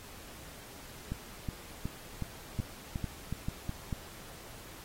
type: two click trains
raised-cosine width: 5 ms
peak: -22 / -21 dBFS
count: 8 / 4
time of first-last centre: 1.12-3.694 / 2.6-3.927 s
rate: 2.72 / 2.26 Hz
effects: pink hiss -50 dBFS RMS until 4.84 s + AAC 48 kbps